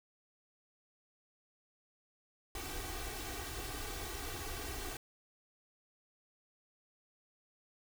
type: noise with comb filter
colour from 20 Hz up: pink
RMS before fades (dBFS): -42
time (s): 2.55-4.97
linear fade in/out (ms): 2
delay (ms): 2.6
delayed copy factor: +0.95
effects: none